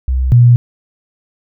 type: tone pair in turn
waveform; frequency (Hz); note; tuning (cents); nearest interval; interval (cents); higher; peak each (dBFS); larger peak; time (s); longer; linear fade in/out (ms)
sine; 64.3 / 120.96; C2 / B2; -30 / -36; major seventh; 1094; second; -11 / -3; second; 0.08-0.32 / 0.32-0.56; neither; 0
effects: none